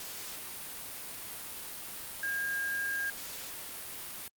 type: tone in noise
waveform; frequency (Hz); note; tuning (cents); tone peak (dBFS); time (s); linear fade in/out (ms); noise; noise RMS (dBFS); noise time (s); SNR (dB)
sine; 1618; G#6; -46; -31; 2.23-3.1; 2; white; -42; 0-4.28; +8
effects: Opus 48 kbps